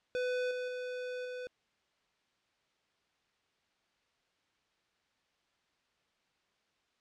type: tone with level steps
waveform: square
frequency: 500 Hz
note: B4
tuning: 21 cents sharp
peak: -32 / -36 / -38 / -40 dBFS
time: 0.15-1.47 s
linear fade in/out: 0 ms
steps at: 0.51 / 0.68 / 1.25 s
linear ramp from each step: 2 ms
effects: white hiss -75 dBFS RMS until 7 s + low-pass 4000 Hz 12 dB/octave